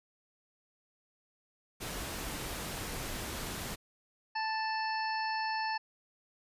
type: noise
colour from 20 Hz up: pink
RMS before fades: -39 dBFS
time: 1.8-3.76 s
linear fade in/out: 20 ms
type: harmonic tone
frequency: 880 Hz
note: A5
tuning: in tune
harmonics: 1 / 2 / 3 / 5 / 6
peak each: -33 / -38 / -43 / -43 / -45 dBFS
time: 4.35-5.78 s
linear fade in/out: 10 ms
effects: resampled to 32000 Hz